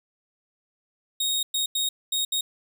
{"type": "tone bursts at uneven times", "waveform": "sawtooth", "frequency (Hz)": 3743, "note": "A#7", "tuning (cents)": 6, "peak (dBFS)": -20, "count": 5, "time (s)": [[1.2, 1.43], [1.54, 1.66], [1.75, 1.89], [2.12, 2.25], [2.32, 2.41]], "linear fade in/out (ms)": 5, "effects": []}